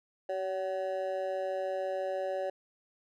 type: tone with amplitude modulation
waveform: triangle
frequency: 567 Hz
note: C#5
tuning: 39 cents sharp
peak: -25 dBFS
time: 0.29-2.5 s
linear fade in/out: 5 ms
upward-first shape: sine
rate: 186 Hz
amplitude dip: 95%
effects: none